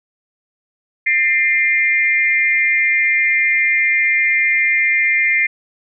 sine tone with amplitude modulation, 2095 Hz, C7, 2 cents sharp, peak -8 dBFS, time 1.06-5.47 s, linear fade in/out 10 ms, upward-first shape sine, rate 299 Hz, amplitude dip 90%, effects none

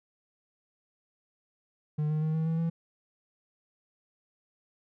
triangle tone with pitch steps, 151.1 / 153.92 / 156.79 / 159.72 / 162.7 / 165.73 Hz, D3 / D#3 / D#3 / D#3 / E3 / E3, +50 / -18 / +14 / +46 / -22 / +10 cents, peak -24 dBFS, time 1.98-2.7 s, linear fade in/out 10 ms, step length 120 ms, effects none

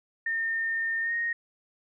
sine tone with pitch glide, 1819 to 1862.6 Hz, A#6 to A#6, -43 to -2 cents, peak -26 dBFS, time 0.26-1.33 s, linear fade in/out 5 ms, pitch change +41 cents, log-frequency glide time 1.02-1.13 s, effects none

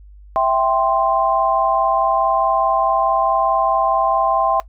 sine chord, C major, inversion first, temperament equal, 659.3 / 784 / 1046.5 Hz, E5 / G5 / C6, 0 / 0 / 0 cents, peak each -18 dBFS, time 0.36-4.6 s, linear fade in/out 0 ms, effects noise-tail reverb RT60 0.1 s tail -19 dB re dry + added 50 Hz sine -39 dBFS peak until 4.68 s

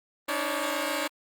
10% pulse tone cluster, 287.4 / 314.3 / 540 / 575 Hz, D4 / D#4 / C#5 / D5, -37 / +18 / -45 / -37 cents, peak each -25 dBFS, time 0.28-1.08 s, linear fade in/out 10 ms, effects Opus 32 kbps

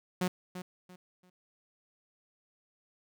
sawtooth tone with echo, 181.7 Hz, F#3, 31 cents flat, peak -24 dBFS, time 0.21-0.28 s, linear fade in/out 5 ms, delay 340 ms, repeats 3, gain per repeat -11 dB, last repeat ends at 1.3 s, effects none

